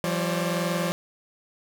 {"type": "tone cluster", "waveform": "sawtooth", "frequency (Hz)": [171.1, 191.9, 537, 587], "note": ["F3", "G3", "C5", "D5"], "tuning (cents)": [-35, -37, 45, -1], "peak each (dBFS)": [-23, -29, -27, -28], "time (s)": [0.04, 0.92], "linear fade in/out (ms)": 0, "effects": []}